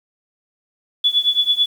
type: tone with tremolo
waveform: sine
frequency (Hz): 3429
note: A7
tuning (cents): -45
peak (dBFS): -10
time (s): 1.04-1.66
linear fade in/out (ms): 5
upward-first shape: triangle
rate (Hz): 9.1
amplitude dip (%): 95
effects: 7-bit